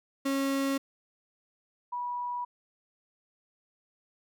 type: tone pair in turn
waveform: 35% pulse / sine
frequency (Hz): 273.5 / 974.6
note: C#4 / B5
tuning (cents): -23 / -23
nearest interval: octave + minor seventh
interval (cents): 2200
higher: second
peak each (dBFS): -25 / -31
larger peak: first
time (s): 0.25-0.78 / 1.92-2.45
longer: neither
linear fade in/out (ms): 10
effects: none